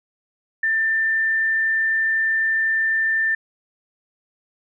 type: tone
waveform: sine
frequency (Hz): 1786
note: A6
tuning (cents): +25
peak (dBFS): -17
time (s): 0.63-3.35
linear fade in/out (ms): 5
effects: none